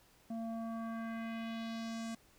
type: tone with low-pass filter sweep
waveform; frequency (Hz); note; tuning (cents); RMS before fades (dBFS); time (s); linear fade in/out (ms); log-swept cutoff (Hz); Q
square; 227; A#3; -46; -41; 0.3-2.15; 5; 560 to 8200; 1.8
effects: pink hiss -66 dBFS RMS until 2.38 s